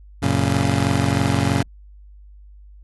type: chord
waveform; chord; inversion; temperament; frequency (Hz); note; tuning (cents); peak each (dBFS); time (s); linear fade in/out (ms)
25% pulse; F# major; none; just; 92.5 / 115.62 / 138.75; F#2 / A#2 / C#3; 0 / -14 / +2; -18; 0.22-1.63; 10
effects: added 50 Hz sine -41 dBFS peak until 2.83 s + AAC 32 kbps